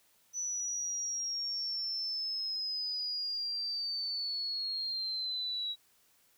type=linear sweep; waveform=sine; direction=down; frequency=5970 to 3868 Hz; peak=-33 dBFS; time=0.33-5.76 s; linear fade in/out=50 ms; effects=white hiss -68 dBFS RMS until 6.37 s